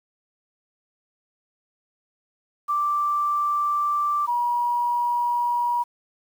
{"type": "tone pair in turn", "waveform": "sine", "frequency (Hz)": [1174.7, 960.7], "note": ["D6", "B5"], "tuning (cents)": [0, -48], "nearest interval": "minor third", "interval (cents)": 348, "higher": "first", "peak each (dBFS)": [-20, -20], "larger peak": "neither", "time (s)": [[2.68, 4.27], [4.27, 5.84]], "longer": "first", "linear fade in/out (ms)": 20, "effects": ["8-bit"]}